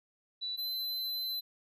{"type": "tone pair in turn", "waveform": ["sine", "square"], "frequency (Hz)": [3960, 4048], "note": ["B7", "B7"], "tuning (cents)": [4, 42], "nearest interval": "unison", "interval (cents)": 38, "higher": "second", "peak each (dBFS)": [-34, -34], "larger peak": "neither", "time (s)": [[0.41, 0.57], [0.57, 1.41]], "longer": "second", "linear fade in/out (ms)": 20, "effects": []}